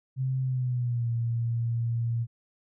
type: tone with pitch glide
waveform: sine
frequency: 131 to 116.71 Hz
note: C3 to A#2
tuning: +2 to +3 cents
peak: -25 dBFS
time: 0.16-2.27 s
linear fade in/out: 50 ms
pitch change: -199 cents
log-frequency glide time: 0.41-1.1 s
effects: none